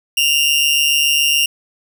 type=tone with amplitude modulation; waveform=sawtooth; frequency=2800 Hz; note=F7; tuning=4 cents sharp; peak=-6 dBFS; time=0.17-1.46 s; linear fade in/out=5 ms; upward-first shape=sine; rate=147 Hz; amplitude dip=65%; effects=none